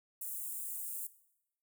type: high-pass noise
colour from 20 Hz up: white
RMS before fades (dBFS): -41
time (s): 0.21-1.07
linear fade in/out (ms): 5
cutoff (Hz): 7800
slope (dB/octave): 48
effects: noise-tail reverb RT60 0.8 s tail -17 dB re dry